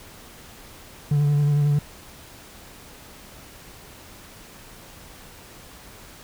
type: tone with vibrato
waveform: triangle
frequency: 145.7 Hz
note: D3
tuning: 13 cents flat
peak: -14 dBFS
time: 1.11-1.79 s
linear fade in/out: 5 ms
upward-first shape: sine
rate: 11 Hz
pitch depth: 24 cents each way
effects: tanh soft clip ceiling -10 dBFS + pink hiss -45 dBFS RMS until 6.23 s